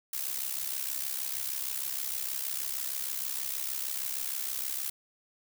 blue noise with amplitude modulation, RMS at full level -31 dBFS, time 0.13-4.9 s, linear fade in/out 5 ms, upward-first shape sine, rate 66.4 Hz, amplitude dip 75%, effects none

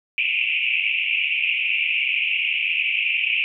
white band-pass noise, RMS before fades -22 dBFS, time 0.18-3.44 s, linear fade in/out 0 ms, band 2300 to 2800 Hz, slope 96 dB/octave, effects none

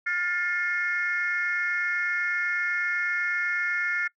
sine tone cluster, 1416 / 1768 / 2148 Hz, F6 / A6 / C7, +23 / +8 / +45 cents, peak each -28 dBFS, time 0.06-4.08 s, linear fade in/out 10 ms, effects noise-tail reverb RT60 0.1 s tail -23 dB re dry + tanh soft clip ceiling -17 dBFS

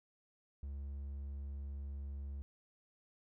triangle tone, 69.8 Hz, C#2, 13 cents sharp, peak -39 dBFS, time 0.63-2.42 s, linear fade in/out 0 ms, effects none

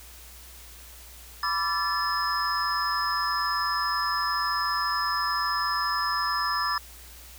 sine tone cluster, 995 / 1166 / 1347 / 1742 / 5120 Hz, B5 / D6 / E6 / A6 / D#8, +13 / -13 / +37 / -18 / +49 cents, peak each -32 / -28 / -33 / -31 / -31 dBFS, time 1.43-6.78 s, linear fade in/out 2 ms, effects added 60 Hz sine -48 dBFS peak until 7.38 s + white hiss -48 dBFS RMS until 7.38 s

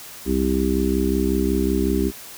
harmonic tone, 65.41 Hz, C2, in tune, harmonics 1 / 3 / 4 / 5 / 6, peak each -24 / -24 / -24 / -24 / -24 dBFS, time 0.25-2.12 s, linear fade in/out 50 ms, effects white hiss -39 dBFS RMS until 2.37 s

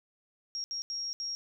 sine tone bursts at uneven times, 5588 Hz, F8, in tune, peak -33 dBFS, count 4, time 0.55-0.64 / 0.71-0.82 / 0.9-1.13 / 1.2-1.35 s, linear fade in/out 0 ms, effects none

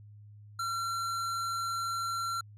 square tone, 1363 Hz, F6, 43 cents flat, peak -32 dBFS, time 0.59-2.41 s, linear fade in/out 5 ms, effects added 104 Hz sine -49 dBFS peak until 2.57 s + low-pass 11000 Hz 12 dB/octave

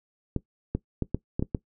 clicks, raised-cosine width 3 ms, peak -13 dBFS, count 7, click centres 0.363 / 0.75 / 1.023 / 1.146 / 1.395 / 1.425 / 1.548 s, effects noise-tail reverb RT60 0.1 s tail -18 dB re dry

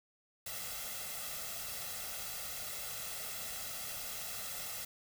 white noise with comb filter, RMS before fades -42 dBFS, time 0.46-4.85 s, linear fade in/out 5 ms, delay 1.5 ms, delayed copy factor +0.7, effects none

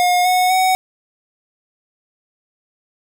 square tone with pitch steps, 717 / 732.5 / 748.3 Hz, F5 / F#5 / F#5, +45 / -18 / +19 cents, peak -13 dBFS, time 0-0.75 s, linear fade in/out 0 ms, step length 250 ms, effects none

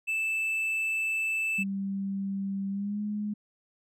triangle tone, 2637 Hz, E7, in tune, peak -25 dBFS, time 0.07-1.64 s, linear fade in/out 20 ms
sine tone with pitch glide, 196 to 208.9 Hz, G3 to G#3, 0 to +10 cents, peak -29 dBFS, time 1.58-3.34 s, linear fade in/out 10 ms, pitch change +110 cents, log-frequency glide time 2.7-3.01 s
effects none

